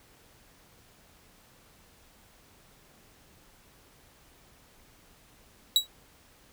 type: tone with exponential decay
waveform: 40% pulse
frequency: 3884 Hz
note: B7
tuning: 30 cents flat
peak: -14 dBFS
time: 5.76-5.87 s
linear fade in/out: 1 ms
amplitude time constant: 23 ms
effects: pink hiss -59 dBFS RMS until 6.52 s